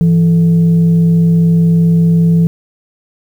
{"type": "tone with frequency modulation", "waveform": "sine", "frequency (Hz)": 167.1, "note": "E3", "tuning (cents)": 24, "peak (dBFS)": -6, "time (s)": [0.01, 2.47], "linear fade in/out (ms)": 0, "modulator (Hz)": 269, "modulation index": 0.25, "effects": ["7-bit"]}